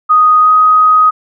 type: tone with pitch glide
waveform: sine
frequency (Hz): 1244.5 to 1254.6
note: D#6 to D#6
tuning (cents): 0 to +14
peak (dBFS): -4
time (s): 0.09-1.11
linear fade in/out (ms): 20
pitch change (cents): +14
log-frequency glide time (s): 0.41-0.5
effects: none

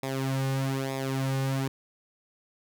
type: tone with flanger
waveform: sawtooth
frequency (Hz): 134.2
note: C3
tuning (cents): +44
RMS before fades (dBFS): -29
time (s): 0.03-1.68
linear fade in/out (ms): 2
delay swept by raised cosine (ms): 0.67 to 3.07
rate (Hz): 1.1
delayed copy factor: -0.75
effects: none

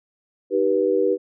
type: chord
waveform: sine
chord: Eb augmented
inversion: none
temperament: just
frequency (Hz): 311.1 / 388.9 / 486.1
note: Eb4 / G4 / B4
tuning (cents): 0 / -14 / -28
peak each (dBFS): -25 / -20 / -20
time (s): 0.5-1.18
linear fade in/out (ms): 50
effects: none

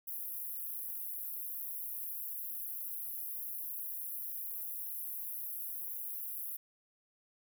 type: high-pass noise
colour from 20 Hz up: pink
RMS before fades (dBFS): -41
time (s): 0.07-6.57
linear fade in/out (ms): 10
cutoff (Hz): 11000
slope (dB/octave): 96
effects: none

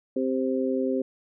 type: harmonic tone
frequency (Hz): 130.81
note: C3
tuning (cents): 0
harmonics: 2 / 3 / 4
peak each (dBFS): -26 / -28 / -29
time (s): 0.16-1.02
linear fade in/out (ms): 5
effects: none

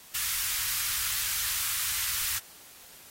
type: band-stop noise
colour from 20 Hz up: white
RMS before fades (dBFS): -30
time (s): 0.14-2.39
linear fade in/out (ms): 10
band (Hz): 110 to 1200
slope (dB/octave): 24
effects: white hiss -51 dBFS RMS until 3.1 s + AAC 48 kbps

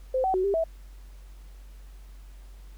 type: tone with pitch steps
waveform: sine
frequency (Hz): 518 / 759 / 372.7 / 397.5 / 653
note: C5 / F#5 / F#4 / G4 / E5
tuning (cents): -17 / +44 / +13 / +24 / -17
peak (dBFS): -22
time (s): 0.14-0.64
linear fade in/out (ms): 5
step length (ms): 100
effects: added 47 Hz sine -43 dBFS peak until 2.77 s + pink hiss -60 dBFS RMS until 2.77 s

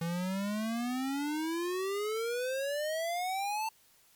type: exponential sweep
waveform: square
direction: up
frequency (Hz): 164.81 to 896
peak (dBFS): -32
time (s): 0.01-3.69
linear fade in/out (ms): 5
effects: white hiss -64 dBFS RMS until 4.15 s + MP3 96 kbps

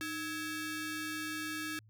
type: ring-modulated tone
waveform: sawtooth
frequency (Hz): 986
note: B5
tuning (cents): -3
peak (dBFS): -30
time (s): 0.01-1.79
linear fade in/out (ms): 0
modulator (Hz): 678
effects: added 108 Hz sine -58 dBFS peak until 1.89 s

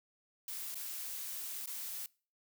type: noise with dropouts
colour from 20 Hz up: blue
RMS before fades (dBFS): -42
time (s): 0.48-2.06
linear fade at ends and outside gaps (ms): 1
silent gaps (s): 0.745-0.755 / 1.659-1.673
effects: noise-tail reverb RT60 0.4 s tail -24 dB re dry

